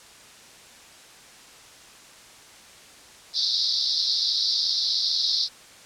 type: band-pass noise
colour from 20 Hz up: white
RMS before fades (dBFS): -24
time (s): 3.33-5.49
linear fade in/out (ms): 50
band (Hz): 3700 to 5300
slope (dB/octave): 96
effects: white hiss -48 dBFS RMS until 5.85 s + low-pass 8000 Hz 12 dB/octave